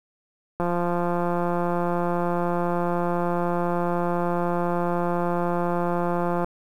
click train, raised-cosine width 1 ms, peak -12 dBFS, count 1018, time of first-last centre 0.6-6.445 s, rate 174 Hz, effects 8-bit

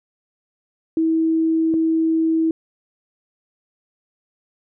sine tone pair in turn, 323.3 / 323.3 Hz, E4 / E4, -34 / -34 cents, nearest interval unison, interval 0 cents, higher neither, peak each -15 dBFS, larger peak neither, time 0.97-1.74 / 1.74-2.51 s, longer neither, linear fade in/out 2 ms, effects none

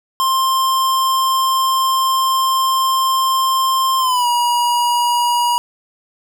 square tone with pitch glide, 1054 to 961 Hz, C6 to B5, +12 to -48 cents, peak -14 dBFS, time 0.2-5.58 s, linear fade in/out 0 ms, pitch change -160 cents, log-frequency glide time 3.99-4.27 s, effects none

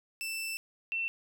sawtooth / sine tone pair in turn, 2662 / 2693 Hz, E7 / E7, +16 / +36 cents, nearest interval unison, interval 20 cents, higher second, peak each -31 / -30 dBFS, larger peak second, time 0.21-0.57 / 0.92-1.08 s, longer first, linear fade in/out 0 ms, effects none

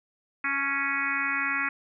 harmonic tone with a mistuned harmonic, 277.2 Hz, C#4, in tune, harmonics 1 / 3 / 4 / 5 / 6 / 7 / 8 / 9, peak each -39 / -43 / -35 / -32 / -32 / -31 / -32 / -34 dBFS, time 0.44-1.69 s, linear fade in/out 5 ms, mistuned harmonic 3, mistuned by +25 cents, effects none

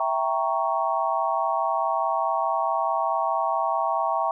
sine chord, E diminished seventh, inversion none, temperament equal, 659.3 / 784 / 932.3 / 1108.7 Hz, E5 / G5 / Bb5 / Db6, 0 / 0 / 0 / 0 cents, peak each -27 dBFS, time 0-4.31 s, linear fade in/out 2 ms, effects none

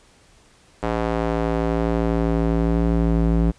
square tone with band-pass filter sweep, 56.2 Hz, A1, 37 cents sharp, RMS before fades -20 dBFS, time 0.82-3.52 s, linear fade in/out 20 ms, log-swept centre 690 to 190 Hz, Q 0.81, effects pink hiss -54 dBFS RMS until 3.58 s + resampled to 22050 Hz

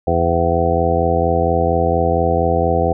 harmonic tone, 84.3 Hz, E2, 39 cents sharp, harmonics 1 / 2 / 3 / 4 / 5 / 6 / 8 / 9, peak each -20 / -23 / -27 / -24 / -22 / -19 / -21 / -20 dBFS, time 0.07-2.93 s, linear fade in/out 5 ms, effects none

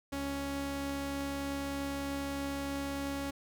sawtooth tone pair together, 70.33 / 278.1 Hz, C#2 / C#4, +26 / +6 cents, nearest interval 2 octaves, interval 2380 cents, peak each -39 / -31 dBFS, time 0.12-3.31 s, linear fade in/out 10 ms, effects none

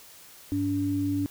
sine tone pair together, 101.5 / 287.1 Hz, G#2 / D4, -39 / -39 cents, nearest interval octave + tritone, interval 1800 cents, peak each -31 / -25 dBFS, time 0.52-1.26 s, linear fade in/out 0 ms, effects white hiss -50 dBFS RMS until 1.3 s

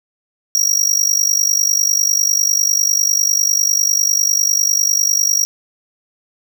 square tone with amplitude modulation, 5680 Hz, F8, 28 cents sharp, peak -9 dBFS, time 0.55-5.45 s, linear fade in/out 0 ms, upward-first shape sine, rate 50 Hz, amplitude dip 90%, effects none

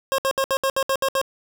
25% pulse tone bursts, 538 Hz, C5, 48 cents sharp, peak -15 dBFS, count 9, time 0.12-1.215 s, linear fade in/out 0 ms, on 63 ms, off 66 ms, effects none

